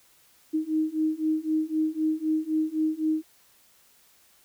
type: beating tone pair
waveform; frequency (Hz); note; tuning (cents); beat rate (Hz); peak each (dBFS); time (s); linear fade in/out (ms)
sine; 311.1 / 315; D#4 / D#4; 0 / +21; 3.9; -27 / -26; 0.53-3.23; 20
effects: white hiss -60 dBFS RMS until 4.44 s